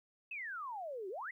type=exponential two-way sweep; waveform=sine; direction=down then up; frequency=2678 to 359.6 to 2111 Hz; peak=-40 dBFS; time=0.31-1.31 s; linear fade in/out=5 ms; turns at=1.09 s; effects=13-bit